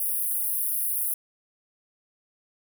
pink high-pass noise, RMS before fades -27 dBFS, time 0-1.14 s, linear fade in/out 2 ms, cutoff 9700 Hz, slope 96 dB/octave, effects none

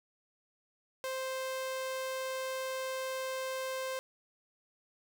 sawtooth tone, 523.3 Hz, C5, in tune, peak -31 dBFS, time 1.04-3.99 s, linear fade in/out 0 ms, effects none

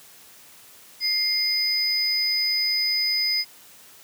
triangle tone pair together, 2100 / 4995 Hz, C7 / D#8, +6 / +6 cents, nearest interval octave + minor third, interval 1500 cents, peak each -27 / -20 dBFS, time 1-3.45 s, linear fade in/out 50 ms, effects white hiss -49 dBFS RMS until 4.03 s + high-pass 80 Hz 12 dB/octave

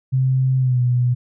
sine tone with pitch glide, 130.81 to 123.47 Hz, C3 to B2, 0 to 0 cents, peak -14 dBFS, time 0.12-1.15 s, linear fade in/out 20 ms, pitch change -100 cents, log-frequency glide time 0.58-0.81 s, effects none

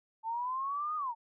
sine linear two-way sweep, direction up then down, 880 to 1250 to 880 Hz, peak -32 dBFS, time 0.23-1.15 s, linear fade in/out 50 ms, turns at 0.96 s, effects none

